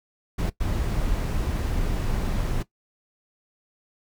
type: noise bursts at uneven times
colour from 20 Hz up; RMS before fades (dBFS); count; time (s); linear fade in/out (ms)
brown; -25; 2; 0.38-0.5 / 0.6-2.63; 10
effects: noise-tail reverb RT60 0.1 s tail -17 dB re dry

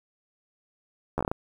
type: slowing click train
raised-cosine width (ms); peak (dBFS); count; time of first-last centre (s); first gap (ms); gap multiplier
1; -13; 7; 1.18-1.315; 12; 1.25
effects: 8-bit

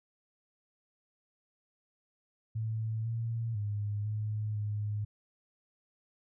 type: tone with pitch steps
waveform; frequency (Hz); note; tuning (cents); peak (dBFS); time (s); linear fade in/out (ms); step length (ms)
sine; 110.8 / 114.7 / 103.5 / 106.8 / 104.7; A2 / A#2 / G#2 / G#2 / G#2; +13 / -28 / -5 / +49 / +15; -31; 2.55-5.05; 10; 500
effects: none

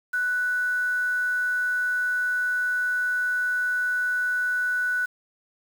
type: tone with quantisation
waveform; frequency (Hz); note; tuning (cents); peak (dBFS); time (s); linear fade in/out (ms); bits
sine; 1485; F#6; +6; -22; 0.13-5.06; 10; 7
effects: none

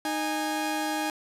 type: tone pair together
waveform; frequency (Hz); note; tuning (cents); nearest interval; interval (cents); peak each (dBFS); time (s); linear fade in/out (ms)
sawtooth; 308.7 / 824; D#4 / G#5; -14 / -14; octave + perfect fourth; 1700; -26; 0.05-1.1; 2
effects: resampled to 32000 Hz

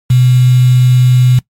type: tone with quantisation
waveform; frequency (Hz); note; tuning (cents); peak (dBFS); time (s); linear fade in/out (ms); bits
sine; 125.9; B2; +34; -4; 0.1-1.39; 5; 4
effects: noise-tail reverb RT60 0.1 s tail -20 dB re dry + MP3 64 kbps

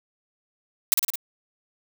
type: noise with echo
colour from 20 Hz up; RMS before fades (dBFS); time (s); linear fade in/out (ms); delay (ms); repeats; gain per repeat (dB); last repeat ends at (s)
blue; -17; 0.92-0.94; 0; 54; 4; -3; 1.156
effects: none

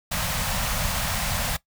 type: band-stop noise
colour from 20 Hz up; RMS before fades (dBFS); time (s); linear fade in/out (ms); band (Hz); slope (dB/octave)
pink; -26; 0.11-1.57; 10; 220 to 540; 48
effects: noise-tail reverb RT60 0.1 s tail -18 dB re dry

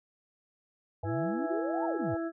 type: exponential two-way sweep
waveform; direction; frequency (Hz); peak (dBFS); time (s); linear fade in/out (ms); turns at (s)
sine; up then down; 91 to 943 to 91; -33; 1.03-2.15; 10; 1.85
type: chord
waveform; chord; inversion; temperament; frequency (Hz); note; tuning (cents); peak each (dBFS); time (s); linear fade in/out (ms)
sine; E major; second; equal; 493.9 / 659.3 / 830.6; B4 / E5 / G#5; 0 / 0 / 0; -41 / -40 / -41; 1.03-2.17; 5
type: harmonic tone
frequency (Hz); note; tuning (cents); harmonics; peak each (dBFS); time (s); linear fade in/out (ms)
331.3; E4; +9; 1 / 2 / 4 / 5; -32 / -38 / -44 / -46; 1.04-2.32; 50
effects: none

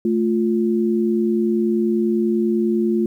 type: tone pair together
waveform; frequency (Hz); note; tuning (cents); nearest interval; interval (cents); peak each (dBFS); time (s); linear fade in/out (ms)
sine; 220 / 350.2; A3 / F4; 0 / +5; minor sixth; 805; -18 / -19; 0.05-3.06; 2
effects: 9-bit

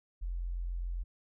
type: tone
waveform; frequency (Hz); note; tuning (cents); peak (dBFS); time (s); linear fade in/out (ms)
sine; 43.65; F1; 0; -33; 0.21-1.04; 20
effects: none

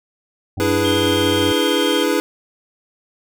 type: harmonic tone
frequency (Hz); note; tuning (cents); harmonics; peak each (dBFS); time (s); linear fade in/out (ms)
96.1; G2; -34; 1 / 2 / 3 / 4 / 6 / 7 / 8; -24 / -34 / -33 / -45 / -46 / -46 / -39; 0.57-1.52; 5
type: chord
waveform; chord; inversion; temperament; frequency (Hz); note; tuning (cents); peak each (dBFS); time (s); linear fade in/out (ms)
square; E dominant seventh; third; equal; 293.7 / 329.6 / 415.3 / 493.9; D4 / E4 / G#4 / B4; 0 / 0 / 0 / 0; -22; 0.6-2.2; 0
type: tone with vibrato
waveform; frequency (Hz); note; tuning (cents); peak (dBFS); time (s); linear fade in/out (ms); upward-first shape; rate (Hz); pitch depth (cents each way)
triangle; 3186; G7; +27; -21; 0.84-2.04; 10; sine; 10; 9
effects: none

